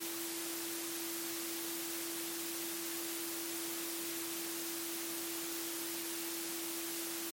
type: tone in noise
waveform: sine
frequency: 335.2 Hz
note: E4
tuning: 29 cents sharp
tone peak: -43 dBFS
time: 0-7.31 s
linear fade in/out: 20 ms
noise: white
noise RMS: -41 dBFS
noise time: 0-7.31 s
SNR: -5 dB
effects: high-pass 150 Hz 12 dB/octave + MP3 64 kbps